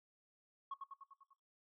sine tone with echo, 1100 Hz, C#6, 14 cents flat, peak -39 dBFS, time 0.71-0.74 s, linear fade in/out 5 ms, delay 99 ms, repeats 6, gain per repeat -4 dB, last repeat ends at 1.334 s, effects noise-tail reverb RT60 0.3 s tail -19 dB re dry + tanh soft clip ceiling -38 dBFS

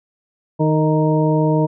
harmonic tone with a mistuned harmonic, 155.56 Hz, D#3, in tune, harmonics 1 / 2 / 3 / 4 / 6, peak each -16 / -19 / -21 / -22 / -24 dBFS, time 0.59-1.67 s, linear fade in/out 20 ms, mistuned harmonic 3, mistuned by -23 cents, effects none

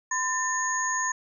sine tone cluster, 1019 / 1795 / 6650 Hz, C6 / A6 / G#8, -46 / +34 / +1 cents, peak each -29 dBFS, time 0.11-1.12 s, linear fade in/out 5 ms, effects none

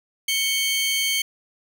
sawtooth tone pair together, 2217 / 3135 Hz, C#7 / G7, 0 / -1 cents, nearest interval tritone, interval 599 cents, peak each -20 dBFS, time 0.28-1.22 s, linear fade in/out 5 ms, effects none

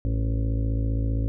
harmonic tone with a mistuned harmonic, 55.3 Hz, A1, 9 cents sharp, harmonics 1 / 2 / 4 / 5 / 6 / 7 / 8 / 9 / 10, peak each -24 / -26 / -40 / -33 / -45 / -47 / -47 / -44 / -45 dBFS, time 0.05-1.28 s, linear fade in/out 0 ms, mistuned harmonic 8, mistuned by +39 cents, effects none

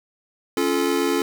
square chord, Db augmented, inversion none, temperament just, 277.2 / 346.5 / 433.1 Hz, Db4 / F4 / A4, 0 / -14 / -27 cents, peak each -24 dBFS, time 0.57-1.22 s, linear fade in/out 2 ms, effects 7-bit

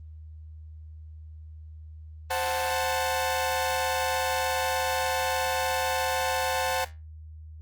sawtooth chord, F# diminished, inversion second, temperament equal, 523.3 / 740 / 880 Hz, C5 / F#5 / A5, 0 / 0 / 0 cents, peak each -26 dBFS, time 2.3-6.85 s, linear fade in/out 10 ms, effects added 78 Hz sine -41 dBFS peak until 7.61 s + Opus 24 kbps

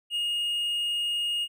triangle tone, 2856 Hz, F7, 38 cents sharp, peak -24 dBFS, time 0.1-1.48 s, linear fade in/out 50 ms, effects none

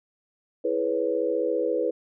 sine chord, C# minor seventh, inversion first, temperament equal with one note detuned, 329.6 / 419.6 / 493.9 / 554.4 Hz, E4 / G#4 / B4 / C#5, 0 / +18 / 0 / 0 cents, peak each -30 / -29 / -25 / -31 dBFS, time 0.64-1.91 s, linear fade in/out 10 ms, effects none

